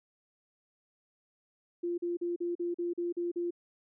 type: tone bursts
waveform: sine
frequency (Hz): 346.9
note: F4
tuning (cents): -12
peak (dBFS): -30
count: 9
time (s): 1.83-3.508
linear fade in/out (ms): 10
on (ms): 150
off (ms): 41
effects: none